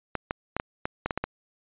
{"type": "clicks", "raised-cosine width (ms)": 0.5, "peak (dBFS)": -12, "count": 9, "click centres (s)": [0.153, 0.309, 0.566, 0.599, 0.855, 1.06, 1.108, 1.176, 1.24], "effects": ["resampled to 8000 Hz"]}